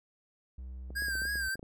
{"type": "tone", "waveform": "triangle", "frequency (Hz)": 63.5, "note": "B1", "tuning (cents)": 49, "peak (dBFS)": -38, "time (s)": [0.58, 1.49], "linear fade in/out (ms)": 5}
{"type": "clicks", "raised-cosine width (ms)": 2, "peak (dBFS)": -33, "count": 10, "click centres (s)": [0.905, 1.022, 1.084, 1.154, 1.219, 1.254, 1.356, 1.555, 1.594, 1.629]}
{"type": "tone with vibrato", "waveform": "square", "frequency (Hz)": 1600, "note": "G6", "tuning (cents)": 35, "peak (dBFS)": -32, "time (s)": [0.95, 1.56], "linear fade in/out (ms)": 20, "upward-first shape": "sine", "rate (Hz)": 3.3, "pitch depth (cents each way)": 62}
{"effects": []}